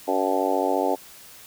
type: harmonic tone with a mistuned harmonic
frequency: 94.6 Hz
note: F#2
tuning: 39 cents sharp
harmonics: 3 / 4 / 5 / 6 / 7 / 8 / 9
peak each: -28 / -28 / -28 / -28 / -28 / -28 / -28 dBFS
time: 0.07-0.96 s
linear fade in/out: 20 ms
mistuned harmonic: 9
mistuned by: +32 cents
effects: white hiss -46 dBFS RMS until 1.46 s